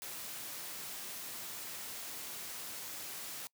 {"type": "noise", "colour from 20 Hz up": "white", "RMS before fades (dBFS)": -44, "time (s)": [0.02, 3.47], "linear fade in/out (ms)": 0, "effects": ["noise-tail reverb RT60 0.1 s tail -24 dB re dry", "high-pass 100 Hz 12 dB/octave"]}